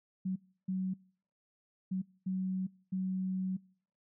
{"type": "tone bursts at uneven times", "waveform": "sine", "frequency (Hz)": 187.3, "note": "F#3", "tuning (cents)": 21, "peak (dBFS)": -31, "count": 5, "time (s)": [[0.25, 0.36], [0.68, 0.94], [1.91, 2.02], [2.26, 2.67], [2.92, 3.57]], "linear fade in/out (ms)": 10, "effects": ["noise-tail reverb RT60 0.6 s tail -26 dB re dry"]}